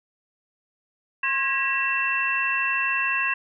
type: tone cluster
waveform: sine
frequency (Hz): 1068 / 1643 / 1919 / 2687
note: C6 / G#6 / A#6 / E7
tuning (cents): +35 / -19 / +50 / +33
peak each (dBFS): -29 / -27 / -30 / -24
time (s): 1.23-3.34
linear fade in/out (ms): 5
effects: none